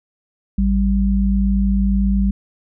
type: tone pair together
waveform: sine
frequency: 54.24 / 196 Hz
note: A1 / G3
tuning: -24 / 0 cents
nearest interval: octave + minor seventh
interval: 2224 cents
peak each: -16 dBFS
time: 0.58-2.31 s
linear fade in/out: 5 ms
effects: none